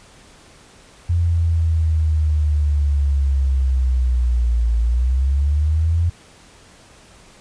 sine linear two-way sweep, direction down then up, 86.3 to 56.5 to 86.3 Hz, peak -14 dBFS, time 1.09-6.1 s, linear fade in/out 10 ms, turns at 4.79 s, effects pink hiss -47 dBFS RMS until 7.4 s + resampled to 22050 Hz

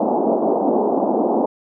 pink band-pass noise, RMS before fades -18 dBFS, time 0-1.46 s, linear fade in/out 5 ms, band 220 to 880 Hz, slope 48 dB/octave, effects none

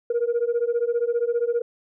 sine beating tone pair, 466.2 / 481.2 Hz, A#4 / B4, 0 / -45 cents, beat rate 15 Hz, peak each -22 dBFS, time 0.1-1.62 s, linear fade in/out 5 ms, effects tanh soft clip ceiling -16 dBFS

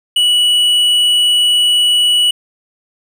sine tone with tanh clipping, 2942 Hz, F#7, 11 cents flat, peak -10 dBFS, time 0.16-2.31 s, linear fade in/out 5 ms, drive 8 dB, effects none

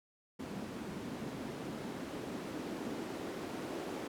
white noise with band-pass filter sweep, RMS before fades -42 dBFS, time 0.39-4.08 s, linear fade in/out 10 ms, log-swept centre 210 to 320 Hz, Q 1.7, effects none

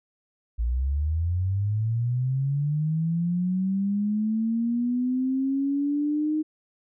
sine linear sweep, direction up, 55.3 to 311.1 Hz, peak -22 dBFS, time 0.58-6.43 s, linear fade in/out 20 ms, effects none

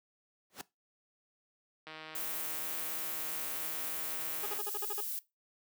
pink noise with exponential growth, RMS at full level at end -37 dBFS, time 0.5-0.61 s, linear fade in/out 0 ms, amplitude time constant 22 ms
click train, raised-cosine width 0.3 ms, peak -30 dBFS, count 426, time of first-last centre 1.87-4.577 s, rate 157 Hz
violet noise, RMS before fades -38 dBFS, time 2.15-5.19 s, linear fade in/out 2 ms
20% pulse tone bursts, 415.3 Hz, G#4, in tune, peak -33 dBFS, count 8, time 4.43-5.008 s, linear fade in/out 5 ms, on 32 ms, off 46 ms
effects noise-tail reverb RT60 0.2 s tail -19 dB re dry + high-pass 200 Hz 12 dB/octave

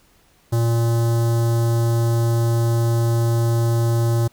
square tone with notch filter, 116.2 Hz, A#2, 5 cents flat, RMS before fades -18 dBFS, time 0.52-4.28 s, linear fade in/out 10 ms, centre 2400 Hz, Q 0.52, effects pink hiss -57 dBFS RMS until 4.32 s

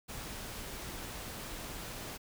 pink noise, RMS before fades -43 dBFS, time 0.08-2.18 s, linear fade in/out 20 ms, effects none

